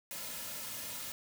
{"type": "noise with comb filter", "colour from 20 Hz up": "white", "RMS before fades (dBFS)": -42, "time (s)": [0.11, 1.12], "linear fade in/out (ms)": 0, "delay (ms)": 2.6, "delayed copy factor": -0.65, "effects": []}